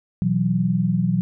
sine chord, B suspended fourth, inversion none, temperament just, 123.47 / 164.63 / 185.21 Hz, B2 / E3 / F#3, 0 / -2 / +2 cents, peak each -24 / -22 / -20 dBFS, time 0.22-1.21 s, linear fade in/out 0 ms, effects none

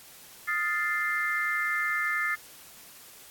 sine chord, F dominant seventh, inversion third, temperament equal with one note detuned, 1248.1 / 1396.9 / 1760 / 2093 Hz, Eb6 / F6 / A6 / C7, +5 / 0 / 0 / 0 cents, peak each -34 / -35 / -29 / -30 dBFS, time 0.47-2.36 s, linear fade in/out 20 ms, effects white hiss -50 dBFS RMS until 3.3 s + AAC 64 kbps

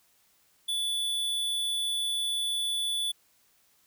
square tone, 3461 Hz, A7, 29 cents flat, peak -28 dBFS, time 0.68-3.12 s, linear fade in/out 10 ms, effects white hiss -66 dBFS RMS until 3.86 s

